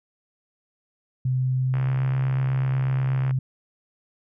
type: tone with pitch glide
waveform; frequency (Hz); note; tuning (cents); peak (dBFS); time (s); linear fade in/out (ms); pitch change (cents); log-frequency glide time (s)
sine; 128.6 to 130.85; C3 to C3; -30 to 0; -20; 1.25-3.39; 5; +30; 1.37-2.16
type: click train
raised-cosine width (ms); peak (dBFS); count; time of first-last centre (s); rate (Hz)
0.5; -21; 108; 1.74-3.309; 68.2
effects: none